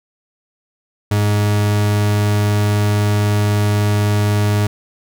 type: tone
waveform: 40% pulse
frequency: 103.83 Hz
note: G#2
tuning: in tune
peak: -12 dBFS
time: 1.11-4.67 s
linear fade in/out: 5 ms
effects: none